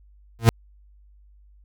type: tone with exponential growth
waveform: 40% pulse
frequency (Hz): 114.7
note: A#2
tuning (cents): -28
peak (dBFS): -5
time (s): 0.39-0.49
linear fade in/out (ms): 0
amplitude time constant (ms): 20
effects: added 50 Hz sine -50 dBFS peak until 1.64 s